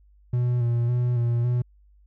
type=tone with vibrato; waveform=triangle; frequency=120.6 Hz; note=B2; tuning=41 cents flat; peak=-18 dBFS; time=0.33-1.62 s; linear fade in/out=5 ms; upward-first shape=square; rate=1.8 Hz; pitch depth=29 cents each way; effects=added 50 Hz sine -53 dBFS peak until 2.06 s